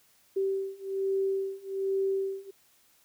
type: beating tone pair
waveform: sine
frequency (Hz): 387.3 / 388.5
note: G4 / G4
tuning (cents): -21 / -16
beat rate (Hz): 1.2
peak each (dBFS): -31 / -30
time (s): 0.36-2.51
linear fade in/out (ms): 10
effects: white hiss -64 dBFS RMS until 3.04 s